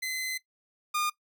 sawtooth tone pair in turn, 2044 / 1215.4 Hz, C7 / D#6, -41 / -41 cents, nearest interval major sixth, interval 900 cents, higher first, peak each -27 / -23 dBFS, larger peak second, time 0.02-0.38 / 0.94-1.1 s, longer first, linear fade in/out 10 ms, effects noise-tail reverb RT60 0.1 s tail -18 dB re dry

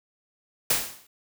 white noise with exponential decay, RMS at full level -19 dBFS, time 0.7-1.07 s, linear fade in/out 5 ms, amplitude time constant 79 ms, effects none

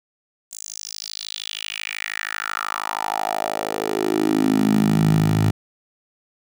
10% pulse tone with high-pass filter sweep, 52.9 Hz, G#1, 33 cents sharp, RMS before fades -22 dBFS, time 0.51-5.51 s, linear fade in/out 10 ms, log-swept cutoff 7500 to 110 Hz, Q 4.1, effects none

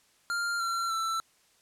square tone with pitch steps, 1396.9 / 1364.2 / 1332.3 Hz, F6 / F6 / E6, 0 / -41 / +18 cents, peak -29 dBFS, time 0.3-1.2 s, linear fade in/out 0 ms, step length 300 ms, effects white hiss -65 dBFS RMS until 1.61 s + low-pass 10000 Hz 12 dB/octave

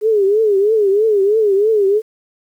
sine tone with vibrato, 415.3 Hz, G#4, in tune, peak -10 dBFS, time 0.01-2.02 s, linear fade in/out 50 ms, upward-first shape triangle, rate 3.1 Hz, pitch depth 150 cents each way, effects 8-bit

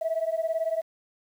sine beating tone pair, 642 / 660 Hz, E5 / E5, -46 / +2 cents, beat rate 18 Hz, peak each -27 dBFS, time 0.01-0.82 s, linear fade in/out 10 ms, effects tanh soft clip ceiling -19 dBFS + 9-bit

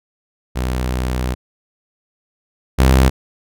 sawtooth tone pair in turn, 62.8 / 65.27 Hz, B1 / C2, +30 / -4 cents, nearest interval minor second, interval 66 cents, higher second, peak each -14 / -5 dBFS, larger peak second, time 0.55-1.35 / 2.78-3.1 s, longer first, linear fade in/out 20 ms, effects none

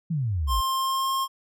sine exponential sweep, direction down, 174.61 to 49 Hz, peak -23 dBFS, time 0.1-0.61 s, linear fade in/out 10 ms
square tone with pitch glide, 1058 to 1069.1 Hz, C6 to C6, +19 to +37 cents, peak -24 dBFS, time 0.47-1.28 s, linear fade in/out 50 ms, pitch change +18 cents, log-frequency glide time 0.75-1.12 s
effects none

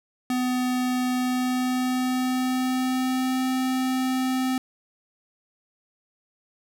square tone with pitch glide, 251.5 to 258.4 Hz, B3 to C4, +32 to -21 cents, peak -23 dBFS, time 0.3-4.58 s, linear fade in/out 2 ms, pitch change +47 cents, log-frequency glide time 1.16-3.43 s, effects none

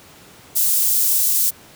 white high-pass noise, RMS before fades -17 dBFS, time 0.55-1.51 s, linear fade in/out 20 ms, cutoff 7700 Hz, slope 12 dB/octave, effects pink hiss -45 dBFS RMS until 1.75 s + high-pass 80 Hz 12 dB/octave

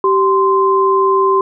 sine tone pair together, 387.2 / 1040 Hz, G4 / C6, -21 / -11 cents, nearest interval octave + perfect fourth, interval 1710 cents, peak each -12 dBFS, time 0.04-1.41 s, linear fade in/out 2 ms, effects none

